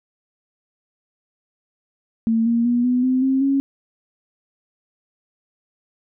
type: tone with pitch steps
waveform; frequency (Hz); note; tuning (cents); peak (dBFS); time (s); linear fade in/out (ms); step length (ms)
sine; 226 / 233.4 / 241.1 / 249 / 257.2 / 265.7 / 274.4; A3 / A#3 / B3 / B3 / C4 / C4 / C#4; +47 / +2 / -41 / +14 / -30 / +27 / -17; -15; 2.27-3.6; 0; 190
effects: none